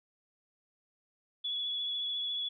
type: tone with vibrato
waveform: sine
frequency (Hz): 3400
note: G#7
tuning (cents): +40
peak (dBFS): -32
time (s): 1.44-2.49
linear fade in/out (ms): 10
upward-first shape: sine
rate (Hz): 14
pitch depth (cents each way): 21
effects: none